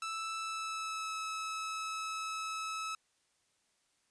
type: tone with pitch glide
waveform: sawtooth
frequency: 1318.5 to 1298.1 Hz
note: E6 to E6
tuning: 0 to -27 cents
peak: -33 dBFS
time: 0.02-2.95 s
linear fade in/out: 2 ms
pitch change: -27 cents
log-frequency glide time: 0.39-1.15 s
effects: white hiss -75 dBFS RMS until 4.1 s + resampled to 22050 Hz